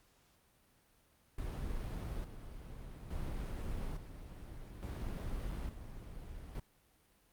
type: noise with tremolo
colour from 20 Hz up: brown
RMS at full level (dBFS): -40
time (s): 1.38-6.6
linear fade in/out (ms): 5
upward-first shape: square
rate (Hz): 0.58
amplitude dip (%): 60
effects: pink hiss -70 dBFS RMS until 7.32 s + Opus 48 kbps